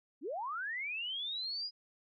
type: linear sweep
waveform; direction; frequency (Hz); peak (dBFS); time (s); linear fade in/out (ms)
sine; up; 233.1 to 4978; -36; 0.21-1.71; 50
effects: none